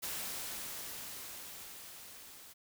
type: noise with level ramp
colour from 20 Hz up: white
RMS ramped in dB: -39 to -54 dBFS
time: 0.02-2.54 s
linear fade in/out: 20 ms
effects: none